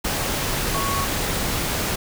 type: tone in noise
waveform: sine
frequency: 1108.7 Hz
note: C#6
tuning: in tune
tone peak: -25 dBFS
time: 0.74-1.05 s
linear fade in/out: 10 ms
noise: pink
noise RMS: -24 dBFS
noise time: 0.04-1.96 s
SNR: -4 dB
effects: none